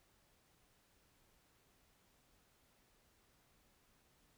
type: silence
effects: pink hiss -73 dBFS RMS until 4.37 s